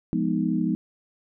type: chord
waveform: sine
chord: F half-diminished seventh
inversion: none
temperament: equal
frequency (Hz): 174.61 / 207.7 / 246.9 / 311.1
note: F3 / Ab3 / Cb4 / Eb4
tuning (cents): 0 / 0 / 0 / 0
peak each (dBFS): -27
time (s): 0.13-0.75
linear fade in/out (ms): 0
effects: none